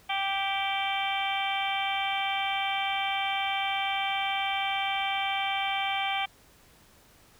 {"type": "harmonic tone with a mistuned harmonic", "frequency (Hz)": 392, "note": "G4", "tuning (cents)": 0, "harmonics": [2, 3, 4, 5, 6, 7, 8, 9], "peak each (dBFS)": [-30, -38, -40, -41, -32, -42, -34, -43], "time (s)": [0.09, 6.26], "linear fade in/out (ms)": 10, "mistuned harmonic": 6, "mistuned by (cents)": -17, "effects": ["pink hiss -58 dBFS RMS until 7.39 s"]}